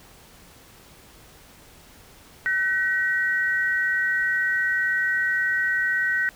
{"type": "tone pair together", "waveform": "sine", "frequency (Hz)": [1517.1, 1901], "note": ["F#6", "A#6"], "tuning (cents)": [43, 33], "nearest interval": "major third", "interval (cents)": 390, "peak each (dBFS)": [-23, -23], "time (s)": [2.46, 6.29], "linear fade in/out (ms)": 0, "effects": ["pink hiss -50 dBFS RMS until 6.35 s"]}